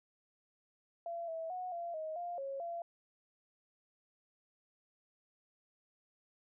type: tone with pitch steps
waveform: sine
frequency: 680 / 652 / 732 / 686 / 629 / 700 / 547 / 683 Hz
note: F5 / E5 / F#5 / F5 / D#5 / F5 / C#5 / F5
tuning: -46 / -19 / -19 / -31 / +19 / +4 / -23 / -39 cents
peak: -38 dBFS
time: 1.06-2.82 s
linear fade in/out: 2 ms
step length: 220 ms
effects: none